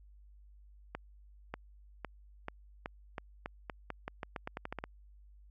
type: accelerating click train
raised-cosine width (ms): 0.5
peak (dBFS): -23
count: 18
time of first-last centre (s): 0.95-4.84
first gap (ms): 590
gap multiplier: 0.86
effects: added 50 Hz sine -55 dBFS peak until 5.5 s